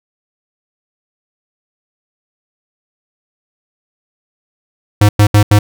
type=tone bursts at uneven times; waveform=square; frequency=103.83 Hz; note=G#2; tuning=in tune; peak=-5 dBFS; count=4; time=5.01-5.09 / 5.19-5.27 / 5.34-5.43 / 5.51-5.59 s; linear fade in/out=5 ms; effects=none